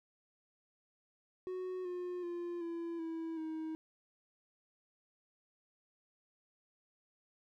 triangle tone with pitch steps, 368.8 / 357.9 / 347.3 / 337 / 327 / 317.4 Hz, F#4 / F4 / F4 / E4 / E4 / D#4, -6 / +42 / -10 / +38 / -14 / +35 cents, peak -36 dBFS, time 1.47-3.75 s, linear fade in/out 0 ms, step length 380 ms, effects none

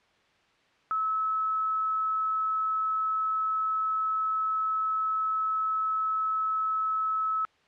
sine tone, 1297 Hz, E6, 28 cents flat, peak -25 dBFS, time 0.91-7.45 s, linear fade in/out 0 ms, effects white hiss -64 dBFS RMS until 7.67 s + low-pass 3000 Hz 12 dB/octave

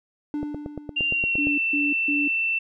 triangle tone with exponential decay, 295.7 Hz, D4, 12 cents sharp, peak -22 dBFS, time 0.34-1.54 s, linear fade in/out 1 ms, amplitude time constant 260 ms
click train, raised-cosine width 2 ms, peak -18 dBFS, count 10, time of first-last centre 0.43-1.47 s, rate 8.65 Hz
sine tone with pitch glide, 2782 to 2678 Hz, F7 to E7, -7 to +27 cents, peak -21 dBFS, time 0.96-2.59 s, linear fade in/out 10 ms, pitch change -66 cents, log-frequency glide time 1.06-1.57 s
sine tone bursts, 289.9 Hz, D4, 22 cents flat, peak -24 dBFS, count 3, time 1.38-2.28 s, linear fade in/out 5 ms, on 200 ms, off 150 ms
effects none

